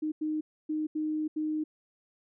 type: tone bursts at uneven times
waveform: sine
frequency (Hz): 308.5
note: D#4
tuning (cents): -15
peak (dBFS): -28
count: 5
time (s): 0.02-0.12 / 0.21-0.41 / 0.69-0.87 / 0.95-1.28 / 1.36-1.64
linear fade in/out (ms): 10
effects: none